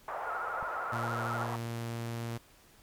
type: band-pass noise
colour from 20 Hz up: white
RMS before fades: -38 dBFS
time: 0.08-1.56 s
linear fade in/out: 2 ms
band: 550 to 1200 Hz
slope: 24 dB/octave
type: tone with vibrato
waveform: sine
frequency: 1358 Hz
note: F6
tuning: 49 cents flat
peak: -36 dBFS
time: 0.26-1.44 s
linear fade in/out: 10 ms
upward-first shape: sine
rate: 13 Hz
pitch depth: 100 cents each way
type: click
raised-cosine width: 5 ms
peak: -34 dBFS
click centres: 0.627 s
type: tone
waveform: sawtooth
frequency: 116.54 Hz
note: A#2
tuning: in tune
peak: -31 dBFS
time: 0.92-2.38 s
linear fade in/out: 10 ms
effects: pink hiss -60 dBFS RMS until 2.82 s + MP3 96 kbps